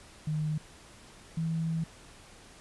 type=tone pair in turn; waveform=sine; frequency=153.7 / 162.89 Hz; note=D#3 / E3; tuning=-21 / -20 cents; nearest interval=minor second; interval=101 cents; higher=second; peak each=-28 dBFS; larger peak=neither; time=0.27-0.58 / 1.37-1.84 s; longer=second; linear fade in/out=5 ms; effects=pink hiss -53 dBFS RMS until 2.6 s + resampled to 24000 Hz